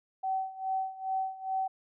sine tone with tremolo, 763 Hz, G5, 47 cents flat, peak -27 dBFS, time 0.23-1.68 s, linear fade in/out 10 ms, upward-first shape sine, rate 2.4 Hz, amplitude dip 85%, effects none

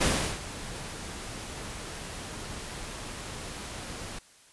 pink noise with ADSR envelope, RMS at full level -24 dBFS, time 0-4.19 s, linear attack 16 ms, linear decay 370 ms, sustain -15 dB, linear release 6 ms, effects white hiss -57 dBFS RMS until 4.52 s + resampled to 24000 Hz

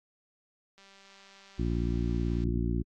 click train, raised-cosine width 0.2 ms, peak -39 dBFS, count 326, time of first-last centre 0.78-2.438 s, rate 196 Hz
harmonic tone, 58.27 Hz, A#1, in tune, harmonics 1 / 2 / 3 / 4 / 5 / 6, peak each -30 / -33 / -35 / -36 / -37 / -38 dBFS, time 1.58-2.83 s, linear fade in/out 20 ms
effects AAC 32 kbps

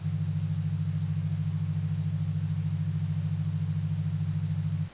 sine tone cluster, 99.5 / 147.5 / 161 Hz, G2 / D3 / E3, +26 / +8 / -41 cents, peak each -31 dBFS, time 0-4.89 s, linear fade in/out 50 ms, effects pink hiss -51 dBFS RMS until 4.93 s + resampled to 8000 Hz

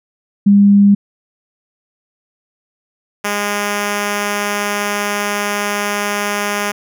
sine / 5% pulse tone pair in turn, 201.5 / 205.1 Hz, G3 / G#3, +48 / -21 cents, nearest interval unison, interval 31 cents, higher second, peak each -5 dBFS, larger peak neither, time 0.46-0.95 / 3.24-6.72 s, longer second, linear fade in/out 10 ms, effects none

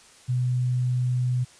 sine tone, 125 Hz, B2, 21 cents sharp, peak -21 dBFS, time 0.28-1.45 s, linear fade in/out 20 ms, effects white hiss -52 dBFS RMS until 1.59 s + resampled to 22050 Hz

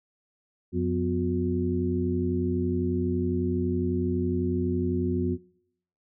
harmonic tone with a mistuned harmonic, 90 Hz, F#2, 47 cents flat, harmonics 1 / 2 / 3 / 4, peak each -29 / -29 / -29 / -29 dBFS, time 0.72-5.38 s, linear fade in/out 50 ms, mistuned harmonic 3, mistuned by -120 cents, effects noise-tail reverb RT60 0.7 s tail -22 dB re dry

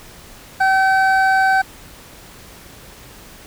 triangle tone pair together, 766.3 / 1536 Hz, G5 / G6, -40 / -36 cents, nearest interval octave, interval 1204 cents, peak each -12 / -14 dBFS, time 0.6-1.62 s, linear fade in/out 10 ms, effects pink hiss -41 dBFS RMS until 3.46 s

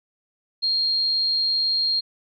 sine tone, 4226 Hz, C8, 16 cents sharp, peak -19 dBFS, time 0.62-2.01 s, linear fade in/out 20 ms, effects none

